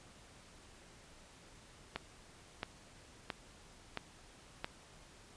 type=click train; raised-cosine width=0.3 ms; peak=-21 dBFS; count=5; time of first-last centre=1.96-4.645 s; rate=1.49 Hz; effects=pink hiss -59 dBFS RMS until 5.36 s + resampled to 22050 Hz